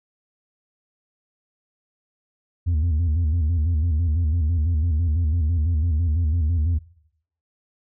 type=tone with vibrato; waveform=sine; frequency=81 Hz; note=E2; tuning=30 cents flat; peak=-15 dBFS; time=2.66-6.79 s; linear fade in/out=20 ms; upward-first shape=square; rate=6 Hz; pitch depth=110 cents each way; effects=noise-tail reverb RT60 0.7 s tail -21 dB re dry + tanh soft clip ceiling -17 dBFS